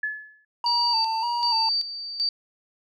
sine tone with exponential decay, 1716 Hz, A6, 44 cents flat, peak -22 dBFS, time 0.03-0.45 s, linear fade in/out 5 ms, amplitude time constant 91 ms
triangle tone with vibrato, 923 Hz, A#5, 17 cents flat, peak -22 dBFS, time 0.64-1.69 s, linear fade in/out 2 ms, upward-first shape square, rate 1.7 Hz, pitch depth 55 cents each way
sine tone with tremolo, 4624 Hz, D8, 28 cents flat, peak -21 dBFS, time 0.66-2.29 s, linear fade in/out 2 ms, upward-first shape square, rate 1.3 Hz, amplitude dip 70%
effects none

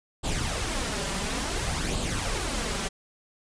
pink noise with flanger, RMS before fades -29 dBFS, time 0.23-2.89 s, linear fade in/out 20 ms, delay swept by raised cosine 0.25 to 5.15 ms, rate 0.57 Hz, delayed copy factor +0.55, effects resampled to 22050 Hz

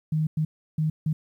sine tone bursts at uneven times, 155.8 Hz, D#3, 3 cents sharp, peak -21 dBFS, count 4, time 0.12-0.27 / 0.37-0.45 / 0.78-0.9 / 1.06-1.13 s, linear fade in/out 5 ms, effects 10-bit

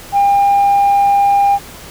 sine tone, 802 Hz, G5, 39 cents sharp, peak -6 dBFS, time 0.12-1.59 s, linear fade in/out 50 ms, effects tanh soft clip ceiling -6 dBFS + pink hiss -34 dBFS RMS until 1.9 s

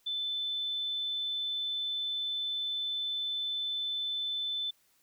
sine tone, 3520 Hz, A7, in tune, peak -31 dBFS, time 0.06-4.71 s, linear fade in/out 10 ms, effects white hiss -69 dBFS RMS until 5.02 s

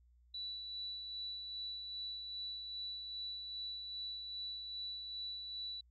sine tone with tremolo, 3951 Hz, B7, in tune, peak -40 dBFS, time 0.34-5.81 s, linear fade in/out 5 ms, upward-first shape sine, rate 2.5 Hz, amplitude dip 35%, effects added 60 Hz sine -64 dBFS peak until 5.9 s

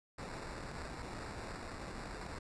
pink noise with sample-and-hold, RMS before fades -45 dBFS, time 0.18-2.39 s, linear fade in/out 5 ms, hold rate 3150 Hz, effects resampled to 22050 Hz

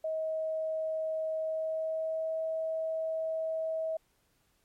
sine tone with pitch glide, 635 to 642.4 Hz, D#5 to E5, +35 to -45 cents, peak -30 dBFS, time 0.04-3.97 s, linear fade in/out 5 ms, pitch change +20 cents, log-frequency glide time 1.38-2.38 s, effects pink hiss -72 dBFS RMS until 4.64 s + MP3 64 kbps

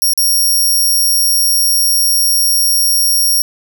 10% pulse tone with dropouts, 5580 Hz, F8, 2 cents flat, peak -4 dBFS, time 0.02-3.42 s, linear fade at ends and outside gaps 1 ms, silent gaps 0.135-0.176 s, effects none

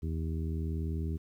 harmonic tone, 80.1 Hz, E2, 49 cents flat, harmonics 1 / 2 / 3 / 4 / 5, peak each -32 / -38 / -42 / -44 / -46 dBFS, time 0.02-1.18 s, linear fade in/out 20 ms, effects 11-bit

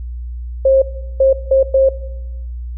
sine tone bursts at uneven times, 535 Hz, C5, 38 cents sharp, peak -7 dBFS, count 4, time 0.65-0.82 / 1.2-1.33 / 1.51-1.63 / 1.74-1.89 s, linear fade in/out 5 ms, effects noise-tail reverb RT60 1.0 s tail -17 dB re dry + added 60 Hz sine -23 dBFS peak until 2.77 s

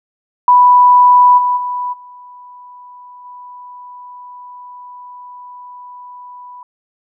sine tone with level steps, 987.8 Hz, B5, in tune, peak -4 / -11 / -17 / -34 / -31 dBFS, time 0.48-6.63 s, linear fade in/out 2 ms, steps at 1.37 / 1.56 / 1.92 / 3.24 s, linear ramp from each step 20 ms, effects none

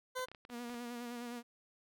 20% pulse tone, 510 Hz, C5, 44 cents flat, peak -32 dBFS, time 0.15-0.26 s, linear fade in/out 20 ms
clicks, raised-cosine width 0.3 ms, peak -35 dBFS, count 8, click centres 0.193 / 0.285 / 0.316 / 0.348 / 0.451 / 0.5 / 0.697 / 0.743 s
sawtooth tone with vibrato, 240 Hz, B3, 49 cents flat, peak -38 dBFS, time 0.49-1.43 s, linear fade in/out 50 ms, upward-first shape sine, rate 9.7 Hz, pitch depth 35 cents each way
effects none

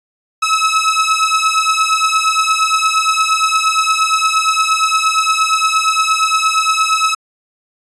sawtooth beating tone pair, 1288 / 1296.6 Hz, E6 / E6, -41 / -29 cents, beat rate 8.6 Hz, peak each -11 dBFS, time 0.42-7.15 s, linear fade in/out 10 ms, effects resampled to 22050 Hz

